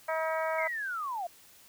harmonic tone, 319.9 Hz, D#4, 48 cents sharp, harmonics 2 / 3 / 4 / 5 / 6 / 7, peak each -31 / -35 / -37 / -39 / -41 / -42 dBFS, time 0.08-0.68 s, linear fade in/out 10 ms
sine linear sweep, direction down, 2206 to 659.3 Hz, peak -32 dBFS, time 0.58-1.27 s, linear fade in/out 5 ms
effects white hiss -57 dBFS RMS until 1.68 s

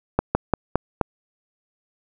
slowing click train, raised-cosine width 1 ms, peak -3 dBFS, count 5, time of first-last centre 0.19-1.012 s, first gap 160 ms, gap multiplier 1.17, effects none

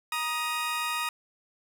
20% pulse tone pair together, 945.2 / 1244.5 Hz, A#5 / D#6, +24 / 0 cents, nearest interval perfect fourth, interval 476 cents, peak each -28 / -25 dBFS, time 0.12-1.09 s, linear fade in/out 2 ms, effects none

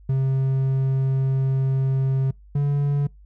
triangle tone pair in turn, 133.6 / 143 Hz, C3 / D3, +36 / -46 cents, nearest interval minor second, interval 118 cents, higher second, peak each -16 dBFS, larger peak neither, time 0.09-2.31 / 2.55-3.07 s, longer first, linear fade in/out 5 ms, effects noise-tail reverb RT60 0.2 s tail -26 dB re dry + added 50 Hz sine -45 dBFS peak until 3.25 s

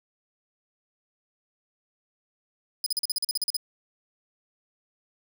sawtooth tone bursts, 5000 Hz, D#8, 8 cents sharp, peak -21 dBFS, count 12, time 2.84-3.567 s, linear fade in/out 2 ms, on 23 ms, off 41 ms, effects none

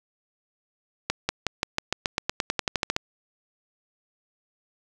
accelerating click train, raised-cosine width 0.2 ms, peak -6 dBFS, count 17, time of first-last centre 1.1-2.964 s, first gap 190 ms, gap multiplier 0.93, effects none

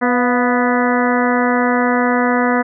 harmonic tone with a mistuned harmonic, 246.9 Hz, B3, in tune, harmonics 1 / 2 / 3 / 4 / 5 / 6 / 7 / 8, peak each -16 / -19 / -21 / -22 / -23 / -24 / -24 / -25 dBFS, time 0.01-2.63 s, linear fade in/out 20 ms, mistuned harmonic 3, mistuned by -51 cents, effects none

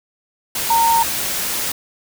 sine tone in noise, 920 Hz, A#5, 23 cents flat, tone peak -12 dBFS, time 0.7-1.03 s, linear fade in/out 5 ms, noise white, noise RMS -22 dBFS, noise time 0.55-1.72 s, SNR +7 dB, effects none

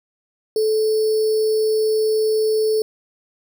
sine tone with sample-and-hold, 434.7 Hz, A4, 21 cents flat, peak -15 dBFS, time 0.56-2.82 s, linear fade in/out 2 ms, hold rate 4900 Hz, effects none

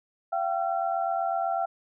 sine tone cluster, 683 / 771 / 1355 Hz, F5 / G5 / E6, -39 / -29 / +47 cents, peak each -28 / -28 / -35 dBFS, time 0.32-1.66 s, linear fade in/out 10 ms, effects none

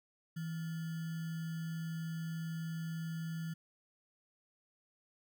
sine tone with sample-and-hold, 163.4 Hz, E3, 15 cents flat, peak -37 dBFS, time 0.36-3.54 s, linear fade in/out 10 ms, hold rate 1575 Hz, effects none

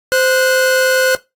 45% pulse tone pair together, 519 / 1466.3 Hz, C5 / F#6, -14 / -16 cents, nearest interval octave + tritone, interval 1798 cents, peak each -13 / -15 dBFS, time 0.12-1.15 s, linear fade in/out 0 ms, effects noise-tail reverb RT60 0.2 s tail -17 dB re dry + AAC 64 kbps

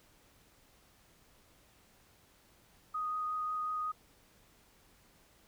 sine tone with vibrato, 1244.5 Hz, D#6, in tune, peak -33 dBFS, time 2.94-3.92 s, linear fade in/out 10 ms, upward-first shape triangle, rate 5.5 Hz, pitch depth 10 cents each way, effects pink hiss -65 dBFS RMS until 5.47 s

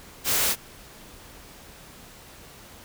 white noise, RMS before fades -23 dBFS, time 0.24-0.56 s, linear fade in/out 50 ms, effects pink hiss -47 dBFS RMS until 2.84 s

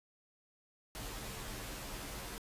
pink noise with comb filter, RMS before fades -44 dBFS, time 0.95-2.38 s, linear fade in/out 0 ms, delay 12 ms, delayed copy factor -1, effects resampled to 32000 Hz

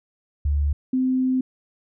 sine tone pair in turn, 72.4 / 258 Hz, D2 / C4, -24 / -24 cents, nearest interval octave + minor seventh, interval 2200 cents, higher second, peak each -18 dBFS, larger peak neither, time 0.45-0.73 / 0.93-1.41 s, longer second, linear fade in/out 5 ms, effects none

